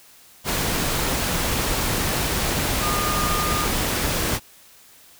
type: tone in noise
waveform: sine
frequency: 1217 Hz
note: D#6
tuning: 39 cents flat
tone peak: -25 dBFS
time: 2.8-3.69 s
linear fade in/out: 50 ms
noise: pink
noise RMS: -23 dBFS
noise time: 0.44-4.4 s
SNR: -5 dB
effects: white hiss -50 dBFS RMS until 5.19 s